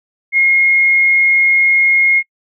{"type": "tone", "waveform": "sine", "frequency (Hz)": 2149, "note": "C7", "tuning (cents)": 46, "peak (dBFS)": -8, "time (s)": [0.32, 2.23], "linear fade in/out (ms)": 50, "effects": ["noise-tail reverb RT60 0.1 s tail -26 dB re dry"]}